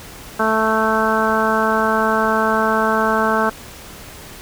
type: harmonic tone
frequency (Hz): 220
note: A3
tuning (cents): 0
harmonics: 1 / 2 / 3 / 4 / 5 / 6 / 7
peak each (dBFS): -22 / -22 / -22 / -22 / -22 / -22 / -22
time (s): 0.39-3.5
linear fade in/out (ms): 10
effects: pink hiss -37 dBFS RMS until 4.41 s